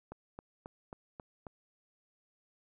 click train, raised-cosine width 1 ms, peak -30 dBFS, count 6, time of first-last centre 0.12-1.468 s, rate 3.71 Hz, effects none

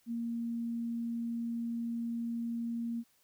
sine tone, 233.1 Hz, A#3, in tune, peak -33 dBFS, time 0.06-3.04 s, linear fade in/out 50 ms, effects white hiss -70 dBFS RMS until 3.23 s

